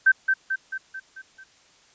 sine tone with echo, 1552 Hz, G6, 18 cents flat, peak -12 dBFS, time 0.06-0.12 s, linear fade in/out 10 ms, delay 220 ms, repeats 6, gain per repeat -5 dB, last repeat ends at 1.44 s, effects white hiss -57 dBFS RMS until 1.94 s + resampled to 16000 Hz

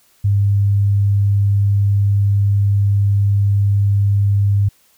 sine tone, 100.6 Hz, G2, 45 cents sharp, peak -11 dBFS, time 0.24-4.69 s, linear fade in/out 10 ms, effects white hiss -55 dBFS RMS until 4.97 s

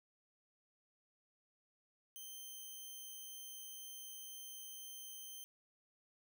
5% pulse tone, 3118 Hz, G7, 10 cents flat, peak -40 dBFS, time 2.16-5.44 s, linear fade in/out 0 ms, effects none

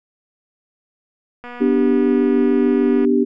click train, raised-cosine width 0.5 ms, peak -20 dBFS, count 392, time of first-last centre 1.44-3.049 s, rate 243 Hz
sine chord, G major, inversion first, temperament equal, 246.9 / 293.7 / 392 Hz, B3 / D4 / G4, 0 / 0 / 0 cents, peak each -16 / -18 / -17 dBFS, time 1.6-3.25 s, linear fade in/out 20 ms
effects none

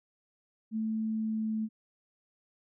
sine tone with pitch glide, 220 to 218.6 Hz, A3 to A3, 0 to -11 cents, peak -29 dBFS, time 0.71-1.69 s, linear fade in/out 50 ms, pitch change -11 cents, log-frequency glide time 1.04-1.55 s, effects none

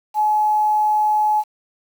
sine tone with quantisation, 850 Hz, G#5, 40 cents sharp, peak -14 dBFS, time 0.14-1.44 s, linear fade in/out 50 ms, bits 7, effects none

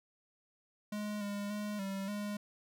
square tone with pitch steps, 209.3 / 203.3 / 208.5 / 194.7 / 206.4 Hz, G#3 / G#3 / G#3 / G3 / G#3, +14 / -37 / +7 / -12 / -10 cents, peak -37 dBFS, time 0.92-2.37 s, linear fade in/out 5 ms, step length 290 ms, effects none

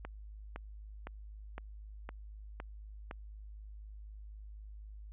click train, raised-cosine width 0.5 ms, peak -27 dBFS, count 7, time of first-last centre 0.05-3.111 s, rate 1.96 Hz, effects added 52 Hz sine -46 dBFS peak until 5.12 s + resampled to 8000 Hz

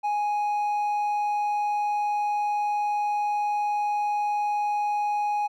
sine tone with hard clipping, 830.6 Hz, G#5, in tune, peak -24 dBFS, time 0.03-5.48 s, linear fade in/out 20 ms, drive 3 dB, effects none

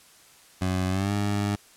20% pulse tone with pitch glide, 92.6 to 102.15 Hz, F#2 to G#2, +2 to -28 cents, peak -19 dBFS, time 0.61-1.56 s, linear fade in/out 10 ms, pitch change +170 cents, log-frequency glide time 0.89-1.13 s, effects white hiss -54 dBFS RMS until 1.76 s + low-pass 11000 Hz 12 dB/octave

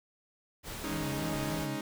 pink noise, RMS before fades -41 dBFS, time 0.63-1.68 s, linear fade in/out 50 ms
sawtooth chord, Ab suspended fourth, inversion none, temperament equal, 207.7 / 277.2 / 311.1 Hz, Ab3 / Db4 / Eb4, 0 / 0 / 0 cents, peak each -36 / -36 / -33 dBFS, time 0.84-1.81 s, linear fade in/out 2 ms
triangle tone with vibrato, 149.5 Hz, D3, 31 cents sharp, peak -35 dBFS, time 0.89-1.79 s, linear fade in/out 50 ms, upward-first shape sine, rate 3.3 Hz, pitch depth 160 cents each way
effects none

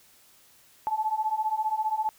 sine beating tone pair, 858 / 873 Hz, A5 / A5, -44 / -14 cents, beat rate 15 Hz, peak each -29 / -27 dBFS, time 0.87-2.09 s, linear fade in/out 0 ms, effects white hiss -58 dBFS RMS until 2.18 s

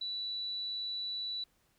sine tone, 3951 Hz, B7, in tune, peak -35 dBFS, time 0.01-1.44 s, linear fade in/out 5 ms, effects pink hiss -72 dBFS RMS until 1.78 s

